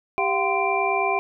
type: tone cluster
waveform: sine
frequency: 393.7 / 694 / 763 / 1032 / 2362 Hz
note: G4 / F5 / G5 / C6 / D7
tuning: +8 / -11 / -47 / -24 / +9 cents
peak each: -26 dBFS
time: 0.18-1.19 s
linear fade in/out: 0 ms
effects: none

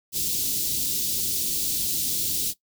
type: band-stop noise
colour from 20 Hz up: white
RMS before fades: -26 dBFS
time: 0.12-2.54 s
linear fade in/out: 50 ms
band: 380 to 3500 Hz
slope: 24 dB/octave
effects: noise-tail reverb RT60 0.1 s tail -17 dB re dry

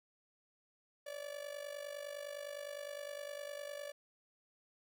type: tone with amplitude modulation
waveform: 45% pulse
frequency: 578 Hz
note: D5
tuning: 28 cents flat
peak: -40 dBFS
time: 1.06-3.92 s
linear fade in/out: 10 ms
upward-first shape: sine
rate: 49.8 Hz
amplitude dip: 75%
effects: none

